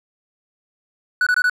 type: tone bursts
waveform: triangle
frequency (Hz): 1480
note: F#6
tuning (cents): 0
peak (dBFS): -12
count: 4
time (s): 1.21-1.497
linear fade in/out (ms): 2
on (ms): 56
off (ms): 21
effects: none